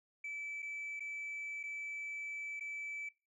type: tone with dropouts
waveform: sine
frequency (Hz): 2310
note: D7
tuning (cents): -29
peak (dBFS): -38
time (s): 0.24-3.09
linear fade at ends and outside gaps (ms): 5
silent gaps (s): 0.622-0.626 / 0.996-1.004 / 1.631-1.636 / 2.597-2.607
effects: noise-tail reverb RT60 0.3 s tail -22 dB re dry + tanh soft clip ceiling -38 dBFS